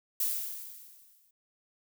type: noise with exponential decay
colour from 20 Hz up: violet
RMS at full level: -28 dBFS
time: 0.2-1.31 s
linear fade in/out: 5 ms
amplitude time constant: 240 ms
effects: none